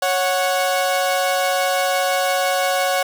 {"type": "tone pair together", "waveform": "sawtooth", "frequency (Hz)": [554, 736.7], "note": ["C#5", "F#5"], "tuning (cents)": [-1, -8], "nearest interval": "perfect fourth", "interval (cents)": 493, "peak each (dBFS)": -16, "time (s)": [0.02, 3.03], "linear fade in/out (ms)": 5, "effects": []}